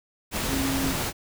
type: tone in noise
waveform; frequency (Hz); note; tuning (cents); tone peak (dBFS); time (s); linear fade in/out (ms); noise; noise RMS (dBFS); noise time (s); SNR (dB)
sine; 270; C#4; -45; -26; 0.47-0.95; 50; pink; -28; 0.31-1.13; -1
effects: none